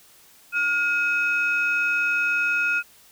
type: tone pair together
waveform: sine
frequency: 1422.4 / 2544 Hz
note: F6 / D#7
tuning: +31 / +38 cents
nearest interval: minor seventh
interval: 1007 cents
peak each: -21 / -22 dBFS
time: 0.52-2.83 s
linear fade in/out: 50 ms
effects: tanh soft clip ceiling -14 dBFS + white hiss -53 dBFS RMS until 3.11 s